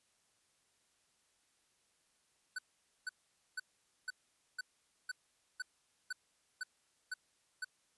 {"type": "tone bursts", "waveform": "square", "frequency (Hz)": 1500, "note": "F#6", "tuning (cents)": 23, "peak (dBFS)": -38, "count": 11, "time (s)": [2.56, 7.646], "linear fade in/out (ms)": 5, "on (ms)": 26, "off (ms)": 480, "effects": ["white hiss -75 dBFS RMS until 7.97 s", "resampled to 24000 Hz"]}